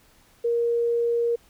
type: tone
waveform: sine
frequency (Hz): 470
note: A#4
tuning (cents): +14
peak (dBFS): -20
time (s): 0.44-1.36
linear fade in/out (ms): 10
effects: pink hiss -58 dBFS RMS until 1.49 s